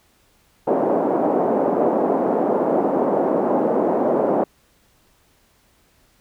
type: band-pass noise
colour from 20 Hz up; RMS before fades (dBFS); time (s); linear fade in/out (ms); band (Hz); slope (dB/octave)
white; -19; 0.67-4.44; 5; 220 to 710; 24
effects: pink hiss -59 dBFS RMS until 6.2 s